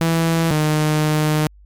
sawtooth tone pair in turn, 164.81 / 153.06 Hz, E3 / D#3, 0 / -28 cents, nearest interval minor second, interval 128 cents, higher first, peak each -11 dBFS, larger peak neither, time 0.01-0.51 / 0.51-1.47 s, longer second, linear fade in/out 0 ms, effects added 50 Hz sine -43 dBFS peak until 1.65 s + MP3 96 kbps

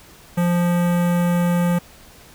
square tone with notch filter, 174.61 Hz, F3, in tune, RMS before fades -18 dBFS, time 0.37-1.79 s, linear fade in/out 10 ms, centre 4600 Hz, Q 0.59, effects pink hiss -46 dBFS RMS until 2.34 s

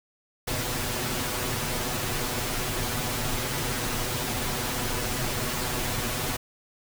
pink noise with comb filter, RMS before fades -29 dBFS, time 0.47-6.37 s, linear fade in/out 10 ms, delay 8.1 ms, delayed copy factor +0.75, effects none

